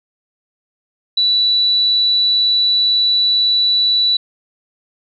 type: tone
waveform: sine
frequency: 3951 Hz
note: B7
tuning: in tune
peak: -11 dBFS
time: 1.17-4.17 s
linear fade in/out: 5 ms
effects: none